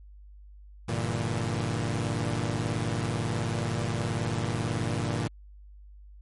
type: chord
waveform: sawtooth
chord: E half-diminished seventh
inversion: first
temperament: equal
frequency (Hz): 98 / 116.54 / 146.83 / 164.81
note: G2 / Bb2 / D3 / E3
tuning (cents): 0 / 0 / 0 / 0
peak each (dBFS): -30 / -26 / -31 / -31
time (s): 0.88-5.28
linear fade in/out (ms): 10
effects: added 50 Hz sine -46 dBFS peak until 6.21 s + MP3 48 kbps